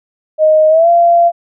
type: tone with pitch glide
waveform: sine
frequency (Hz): 622.3 to 686.5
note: D#5 to F5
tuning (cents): 0 to -30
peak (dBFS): -5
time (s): 0.38-1.32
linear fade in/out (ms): 50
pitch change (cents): +170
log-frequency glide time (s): 0.69-0.89
effects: none